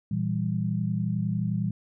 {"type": "chord", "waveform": "sine", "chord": "E diminished", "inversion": "second", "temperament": "equal", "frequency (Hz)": [116.54, 164.81, 196], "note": ["Bb2", "E3", "G3"], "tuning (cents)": [0, 0, 0], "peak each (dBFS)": -29, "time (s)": [0.11, 1.71], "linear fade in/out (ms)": 5, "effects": []}